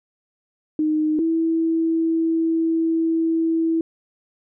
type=tone pair in turn; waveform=sine; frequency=308.5 / 326.8 Hz; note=D#4 / E4; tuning=-15 / -15 cents; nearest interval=minor second; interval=100 cents; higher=second; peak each=-17 dBFS; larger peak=neither; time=0.79-1.19 / 1.19-3.81 s; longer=second; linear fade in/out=2 ms; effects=none